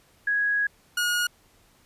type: tone pair in turn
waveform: sine / sawtooth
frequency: 1661.2 / 1440.8 Hz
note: G#6 / F#6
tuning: 0 / -46 cents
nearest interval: major second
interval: 246 cents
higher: first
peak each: -21 / -19 dBFS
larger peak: second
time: 0.27-0.67 / 0.97-1.27 s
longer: first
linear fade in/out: 5 ms
effects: pink hiss -60 dBFS RMS until 1.85 s + resampled to 32000 Hz